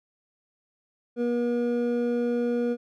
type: tone pair together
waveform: triangle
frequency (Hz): 240 / 480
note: B3 / B4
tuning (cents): -49 / -49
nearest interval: octave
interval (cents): 1200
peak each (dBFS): -24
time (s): 1.16-2.77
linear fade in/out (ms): 50
effects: none